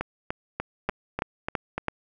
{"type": "two click trains", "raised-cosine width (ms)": 0.5, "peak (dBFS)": [-13, -10], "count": [7, 4], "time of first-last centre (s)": [[0.01, 1.78], [0.89, 1.883]], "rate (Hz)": [3.39, 3.02], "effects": []}